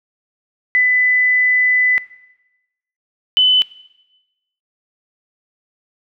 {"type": "tone pair in turn", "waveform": "sine", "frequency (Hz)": [2000, 3016], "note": ["B6", "F#7"], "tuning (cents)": [21, 32], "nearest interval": "perfect fifth", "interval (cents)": 711, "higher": "second", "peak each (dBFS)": [-10, -8], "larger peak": "second", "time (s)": [[0.75, 1.98], [3.37, 3.62]], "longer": "first", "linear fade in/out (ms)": 0, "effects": ["noise-tail reverb RT60 1.0 s tail -19 dB re dry"]}